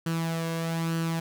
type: tone with flanger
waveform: sawtooth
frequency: 164.81 Hz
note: E3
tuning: in tune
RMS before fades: -29 dBFS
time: 0.06-1.2 s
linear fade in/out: 5 ms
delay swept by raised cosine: 0.67 to 1.87 ms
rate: 1.1 Hz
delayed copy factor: +0.5
effects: none